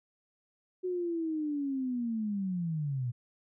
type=linear sweep; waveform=sine; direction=down; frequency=370 to 117.2 Hz; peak=-30 dBFS; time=0.83-3.12 s; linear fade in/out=20 ms; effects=none